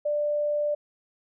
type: tone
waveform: sine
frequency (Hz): 591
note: D5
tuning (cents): +11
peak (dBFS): -23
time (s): 0.05-0.75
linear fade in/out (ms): 10
effects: none